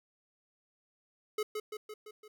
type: tone with echo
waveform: square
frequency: 426.4 Hz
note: G#4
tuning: 46 cents sharp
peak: -31 dBFS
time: 1.38-1.43 s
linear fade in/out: 5 ms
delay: 170 ms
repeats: 5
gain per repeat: -4 dB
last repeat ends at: 2.28 s
effects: none